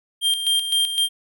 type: tone with tremolo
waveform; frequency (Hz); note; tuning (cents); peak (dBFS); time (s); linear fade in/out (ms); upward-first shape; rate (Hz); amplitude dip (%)
square; 3188; G7; +28; -17; 0.21-1.09; 50; square; 3.9; 60
effects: none